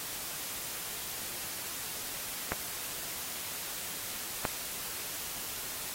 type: clicks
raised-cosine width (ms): 0.5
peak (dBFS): -14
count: 2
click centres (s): 2.52 / 4.452
effects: white hiss -39 dBFS RMS until 5.94 s + AAC 48 kbps